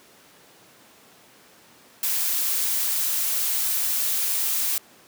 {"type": "noise", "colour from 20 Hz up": "blue", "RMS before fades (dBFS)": -24, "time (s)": [2.03, 4.78], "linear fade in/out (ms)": 2, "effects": ["pink hiss -52 dBFS RMS until 5.07 s", "high-pass 200 Hz 12 dB/octave"]}